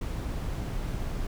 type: noise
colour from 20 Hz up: brown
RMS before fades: -32 dBFS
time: 0.01-1.27 s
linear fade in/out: 5 ms
effects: none